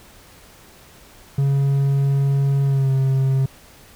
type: tone with pitch glide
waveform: triangle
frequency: 138.59 to 133.87 Hz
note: C#3 to C3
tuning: 0 to +40 cents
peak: -13 dBFS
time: 1.38-3.46 s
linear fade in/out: 5 ms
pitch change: -60 cents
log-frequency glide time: 2.65-2.91 s
effects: pink hiss -47 dBFS RMS until 3.95 s